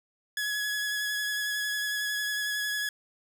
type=tone with vibrato; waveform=sawtooth; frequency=1686 Hz; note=G#6; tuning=26 cents sharp; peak=-25 dBFS; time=0.37-2.89 s; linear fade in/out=2 ms; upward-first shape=sine; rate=11 Hz; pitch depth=16 cents each way; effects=none